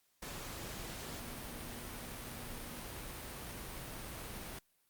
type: tone in noise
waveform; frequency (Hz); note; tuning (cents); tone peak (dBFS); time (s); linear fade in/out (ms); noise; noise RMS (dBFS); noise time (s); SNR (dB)
sine; 240; B3; -49; -53; 1.08-2.81; 5; pink; -45; 0.22-4.59; -11
effects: white hiss -75 dBFS RMS until 4.89 s + Opus 48 kbps